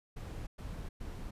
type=noise bursts; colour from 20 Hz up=brown; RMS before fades=-42 dBFS; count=3; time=0.16-1.31 s; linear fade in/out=10 ms; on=310 ms; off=110 ms; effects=resampled to 32000 Hz